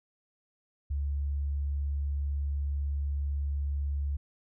sine tone, 71 Hz, C#2, 42 cents sharp, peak -28 dBFS, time 0.9-4.17 s, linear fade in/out 10 ms, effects none

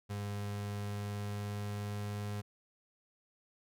35% pulse tone with pitch glide, 102 to 103.19 Hz, G#2 to G#2, -31 to -11 cents, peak -35 dBFS, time 0.09-2.42 s, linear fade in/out 20 ms, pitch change +20 cents, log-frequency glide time 0.3-2.29 s, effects none

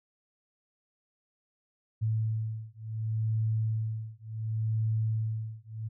sine beating tone pair, 110 / 110.69 Hz, A2 / A2, 0 / +11 cents, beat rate 0.69 Hz, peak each -31 dBFS, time 2.01-5.89 s, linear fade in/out 20 ms, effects none

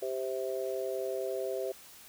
harmonic tone, 130.81 Hz, C3, in tune, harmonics 3 / 4 / 5, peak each -35 / -36 / -38 dBFS, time 0.02-1.72 s, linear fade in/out 5 ms, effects white hiss -53 dBFS RMS until 2.08 s

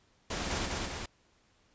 pink noise with echo, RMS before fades -35 dBFS, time 0.3-0.66 s, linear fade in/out 5 ms, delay 200 ms, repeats 2, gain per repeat -2 dB, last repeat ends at 1.06 s, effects pink hiss -68 dBFS RMS until 1.74 s + resampled to 16000 Hz

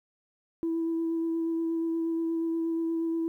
sine tone with vibrato, 329.6 Hz, E4, in tune, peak -25 dBFS, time 0.63-3.28 s, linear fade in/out 0 ms, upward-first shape sine, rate 8.4 Hz, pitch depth 12 cents each way, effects tanh soft clip ceiling -23 dBFS + 11-bit

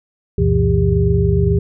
sine tone cluster, 69.9 / 91.8 / 119.2 / 166.4 / 400.5 Hz, C#2 / F#2 / A#2 / E3 / G4, +15 / -13 / +39 / +17 / +37 cents, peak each -18 dBFS, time 0.38-1.59 s, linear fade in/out 5 ms, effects none

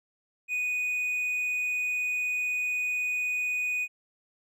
triangle tone, 2481 Hz, D#7, 6 cents flat, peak -25 dBFS, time 0.48-3.88 s, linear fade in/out 50 ms, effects none

